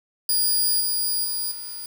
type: tone with level steps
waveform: 10% pulse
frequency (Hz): 4861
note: D#8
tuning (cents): -41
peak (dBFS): -12 / -15 / -18 / -26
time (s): 0.29-1.86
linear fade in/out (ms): 2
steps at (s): 0.8 / 1.24 / 1.51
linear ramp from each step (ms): 10
effects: 7-bit